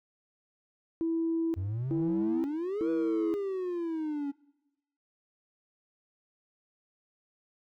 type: tone bursts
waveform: sine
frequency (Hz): 329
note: E4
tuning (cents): -3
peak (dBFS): -26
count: 3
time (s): 1.01-3.34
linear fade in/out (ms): 0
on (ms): 530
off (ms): 370
type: exponential two-way sweep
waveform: triangle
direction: up then down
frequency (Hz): 88 to 490 to 277.4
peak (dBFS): -28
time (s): 1.56-4.32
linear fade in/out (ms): 20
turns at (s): 2.9
effects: noise-tail reverb RT60 1.0 s tail -24 dB re dry + tanh soft clip ceiling -22 dBFS